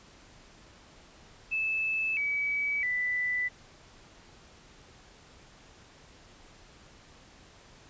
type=tone with pitch steps; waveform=sine; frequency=2620 / 2281 / 1985.6 Hz; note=E7 / C#7 / B6; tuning=-11 / +49 / +9 cents; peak=-27 dBFS; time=1.51-3.49 s; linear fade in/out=20 ms; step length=660 ms; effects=pink hiss -55 dBFS RMS until 7.89 s + resampled to 16000 Hz